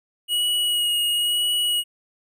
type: tone with vibrato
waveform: square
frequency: 2900 Hz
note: F#7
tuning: 35 cents flat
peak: -20 dBFS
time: 0.28-1.84 s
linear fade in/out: 50 ms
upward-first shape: sine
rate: 1 Hz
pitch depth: 17 cents each way
effects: none